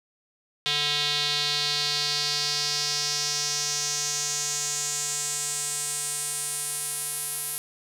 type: tone with band-pass filter sweep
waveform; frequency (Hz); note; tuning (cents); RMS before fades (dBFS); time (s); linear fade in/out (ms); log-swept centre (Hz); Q
square; 146.83; D3; 0; -28; 0.66-7.58; 0; 3600 to 11000; 3.4
effects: none